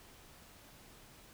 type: silence
effects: pink hiss -58 dBFS RMS until 1.33 s